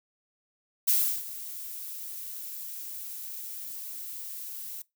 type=noise with ADSR envelope; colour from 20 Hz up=violet; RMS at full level=-22 dBFS; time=0.87-4.82 s; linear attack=14 ms; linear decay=340 ms; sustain=-17 dB; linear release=4 ms; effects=noise-tail reverb RT60 0.2 s tail -22 dB re dry